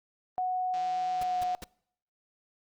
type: tone with pitch glide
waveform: sine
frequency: 737 to 727.7 Hz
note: F#5 to F#5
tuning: -7 to -29 cents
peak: -27 dBFS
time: 0.38-1.55 s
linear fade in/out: 0 ms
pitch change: -22 cents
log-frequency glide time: 1.13-1.4 s
type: click train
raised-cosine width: 0.2 ms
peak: -31 dBFS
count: 139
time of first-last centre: 0.74-1.547 s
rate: 171 Hz
type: noise bursts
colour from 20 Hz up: pink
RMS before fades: -41 dBFS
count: 3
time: 1.21-1.642 s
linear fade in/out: 5 ms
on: 24 ms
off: 180 ms
effects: noise-tail reverb RT60 0.7 s tail -24 dB re dry + Opus 32 kbps